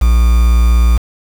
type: tone with quantisation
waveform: triangle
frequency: 58.27 Hz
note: A#1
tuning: in tune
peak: -4 dBFS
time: 0.01-0.98 s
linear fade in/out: 10 ms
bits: 4
effects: none